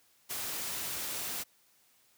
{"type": "noise", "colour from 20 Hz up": "white", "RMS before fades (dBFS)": -37, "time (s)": [0.29, 1.44], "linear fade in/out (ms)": 20, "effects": ["white hiss -67 dBFS RMS until 2.17 s", "high-pass 60 Hz 12 dB/octave"]}